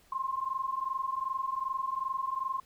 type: tone pair together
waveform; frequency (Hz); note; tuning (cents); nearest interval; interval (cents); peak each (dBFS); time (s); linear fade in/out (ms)
sine; 1046.5 / 1069.1; C6 / C6; 0 / +37; unison; 37; -34 / -33; 0.12-2.6; 5
effects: pink hiss -63 dBFS RMS until 2.65 s